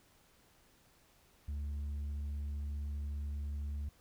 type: tone with tanh clipping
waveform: triangle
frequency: 72.4 Hz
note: D2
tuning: 24 cents flat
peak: -37 dBFS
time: 1.48-3.89 s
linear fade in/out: 5 ms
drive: 8 dB
effects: pink hiss -67 dBFS RMS until 4 s